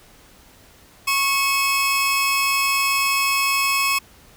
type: tone pair together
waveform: sawtooth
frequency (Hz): 1100 / 2573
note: C#6 / E7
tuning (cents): -14 / -43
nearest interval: octave + minor third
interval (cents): 1471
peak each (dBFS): -17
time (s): 1.07-3.99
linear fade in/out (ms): 10
effects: pink hiss -50 dBFS RMS until 4.36 s